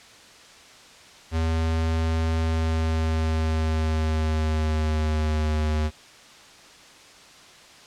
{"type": "tone with pitch glide", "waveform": "square", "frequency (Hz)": [81, 76.9], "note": ["E2", "D#2"], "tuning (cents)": [-30, -20], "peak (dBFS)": -22, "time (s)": [1.31, 5.91], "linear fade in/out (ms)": 50, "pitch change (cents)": -90, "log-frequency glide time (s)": [2.38, 5.59], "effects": ["white hiss -48 dBFS RMS until 7.86 s", "low-pass 6000 Hz 12 dB/octave"]}